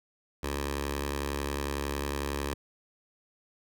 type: tone with notch filter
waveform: 10% pulse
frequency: 71 Hz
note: C#2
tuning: 42 cents sharp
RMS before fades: -33 dBFS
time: 0.43-2.54 s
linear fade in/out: 5 ms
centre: 170 Hz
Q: 0.68
effects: none